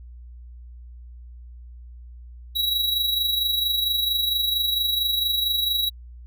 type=tone with amplitude modulation; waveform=square; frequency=3879 Hz; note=B7; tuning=32 cents flat; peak=-19 dBFS; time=2.55-5.9 s; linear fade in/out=20 ms; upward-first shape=sine; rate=24.4 Hz; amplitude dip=50%; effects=added 60 Hz sine -39 dBFS peak until 6.26 s